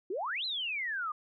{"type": "exponential two-way sweep", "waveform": "sine", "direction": "up then down", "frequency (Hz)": [335.7, 4163, 1183], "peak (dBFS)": -32, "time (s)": [0.1, 1.12], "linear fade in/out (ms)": 5, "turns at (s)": 0.45, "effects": []}